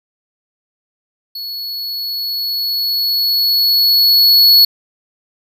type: tone with level ramp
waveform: square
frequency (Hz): 4385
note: C#8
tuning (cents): -20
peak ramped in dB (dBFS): -24 to -5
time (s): 1.35-4.65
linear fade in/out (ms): 5
effects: none